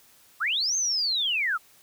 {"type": "linear two-way sweep", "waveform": "sine", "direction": "up then down", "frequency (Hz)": [1100, 6430, 1211], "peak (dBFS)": -23, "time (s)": [0.4, 1.58], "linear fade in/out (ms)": 20, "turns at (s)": 0.76, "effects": ["white hiss -57 dBFS RMS until 1.82 s"]}